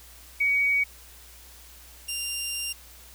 sine / 15% pulse tone pair in turn, 2254 / 2788 Hz, C#7 / F7, +28 / -4 cents, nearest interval major third, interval 368 cents, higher second, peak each -20 / -22 dBFS, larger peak first, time 0.4-0.84 / 2.08-2.73 s, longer second, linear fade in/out 10 ms, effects added 60 Hz sine -51 dBFS peak until 3.14 s + white hiss -50 dBFS RMS until 3.14 s

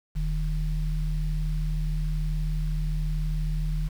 sine tone pair together, 40.56 / 153.5 Hz, E1 / D#3, -27 / -23 cents, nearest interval octave + major seventh, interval 2304 cents, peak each -25 / -30 dBFS, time 0.15-3.89 s, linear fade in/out 20 ms, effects 8-bit

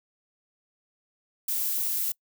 violet noise, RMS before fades -28 dBFS, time 1.48-2.12 s, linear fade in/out 5 ms, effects noise-tail reverb RT60 0.1 s tail -25 dB re dry

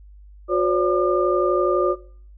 sine tone cluster, 361.3 / 521 / 573 / 1204 Hz, F#4 / C5 / D5 / D6, -41 / -7 / -43 / +43 cents, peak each -20 / -25 / -22 / -24 dBFS, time 0.48-1.96 s, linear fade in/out 50 ms, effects noise-tail reverb RT60 0.5 s tail -20 dB re dry + added 50 Hz sine -42 dBFS peak until 2.37 s

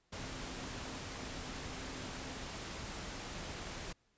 sine tone in noise, 259.1 Hz, C4, 17 cents flat, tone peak -52 dBFS, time 0.17-2.45 s, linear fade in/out 10 ms, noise pink, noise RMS -44 dBFS, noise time 0.12-3.93 s, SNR -11 dB, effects pink hiss -75 dBFS RMS until 4.17 s + resampled to 16000 Hz

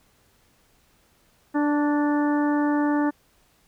harmonic tone with a mistuned harmonic, 293.7 Hz, D4, in tune, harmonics 1 / 2 / 3 / 4 / 5 / 6, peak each -20 / -31 / -29 / -35 / -36 / -36 dBFS, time 1.54-3.11 s, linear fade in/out 20 ms, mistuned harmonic 4, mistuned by -20 cents, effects pink hiss -62 dBFS RMS until 3.67 s

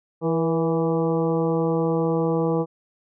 harmonic tone with a mistuned harmonic, 165.1 Hz, E3, 3 cents sharp, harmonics 1 / 2 / 3 / 4 / 5 / 6 / 7, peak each -24 / -25 / -23 / -35 / -32 / -36 / -36 dBFS, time 0.21-2.66 s, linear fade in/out 50 ms, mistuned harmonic 3, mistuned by -36 cents, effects none

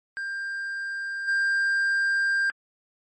triangle tone with level steps, 1592 Hz, G6, 26 cents sharp, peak -27 / -19 dBFS, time 0.17-2.5 s, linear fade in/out 0 ms, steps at 1.27 s, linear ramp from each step 20 ms, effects MP3 32 kbps

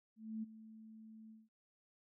sine tone with ADSR envelope, 220 Hz, A3, in tune, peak -38 dBFS, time 0.16-1.49 s, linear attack 270 ms, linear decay 18 ms, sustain -15 dB, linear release 190 ms, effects none

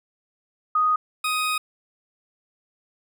sine / 20% pulse tone pair in turn, 1244.5 / 1250.8 Hz, D#6 / D#6, 0 / +9 cents, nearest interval unison, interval 9 cents, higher second, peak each -17 dBFS, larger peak neither, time 0.75-0.96 / 1.24-1.58 s, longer second, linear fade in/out 5 ms, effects none

